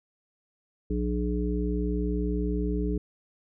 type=harmonic tone; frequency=60 Hz; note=B1; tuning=49 cents flat; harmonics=1 / 3 / 5 / 7; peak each=-28 / -31 / -32 / -33 dBFS; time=0.9-2.98 s; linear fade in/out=5 ms; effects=none